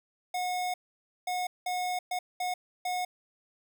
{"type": "tone bursts at uneven times", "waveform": "square", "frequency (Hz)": 726, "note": "F#5", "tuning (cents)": -33, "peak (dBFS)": -30, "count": 6, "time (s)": [[0.34, 0.74], [1.27, 1.47], [1.66, 1.99], [2.11, 2.19], [2.4, 2.54], [2.85, 3.05]], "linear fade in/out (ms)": 5, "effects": []}